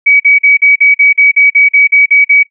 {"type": "tone bursts", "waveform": "sine", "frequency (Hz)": 2270, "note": "C#7", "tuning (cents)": 41, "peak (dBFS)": -3, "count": 13, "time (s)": [0.06, 2.432], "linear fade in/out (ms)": 10, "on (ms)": 140, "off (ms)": 46, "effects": ["noise-tail reverb RT60 0.1 s tail -17 dB re dry"]}